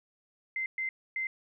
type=tone bursts at uneven times; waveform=sine; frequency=2076 Hz; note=C7; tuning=14 cents flat; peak=-30 dBFS; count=3; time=0.56-0.66 / 0.78-0.89 / 1.16-1.27 s; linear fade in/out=2 ms; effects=none